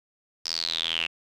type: tone with band-pass filter sweep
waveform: sawtooth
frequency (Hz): 82.41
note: E2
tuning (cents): 0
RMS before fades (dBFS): -29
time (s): 0.45-1.07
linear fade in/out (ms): 10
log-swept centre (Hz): 5200 to 2700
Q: 9.5
effects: none